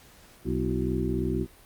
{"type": "harmonic tone with a mistuned harmonic", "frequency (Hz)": 62.7, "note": "B1", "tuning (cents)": 27, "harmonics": [1, 2, 3, 4, 5, 6], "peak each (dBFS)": [-32, -32, -32, -32, -32, -32], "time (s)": [0.44, 1.47], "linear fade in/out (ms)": 50, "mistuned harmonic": 5, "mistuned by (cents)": 100, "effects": ["pink hiss -54 dBFS RMS until 1.65 s", "Opus 48 kbps"]}